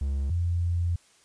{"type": "tone pair in turn", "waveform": ["triangle", "sine"], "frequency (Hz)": [69.3, 86.44], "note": ["C#2", "F2"], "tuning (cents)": [0, -17], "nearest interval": "major third", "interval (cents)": 383, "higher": "second", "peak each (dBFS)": -23, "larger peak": "neither", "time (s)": [[0.01, 0.3], [0.3, 0.96]], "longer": "second", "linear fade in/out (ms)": 5, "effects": ["white hiss -60 dBFS RMS until 1.24 s", "resampled to 22050 Hz"]}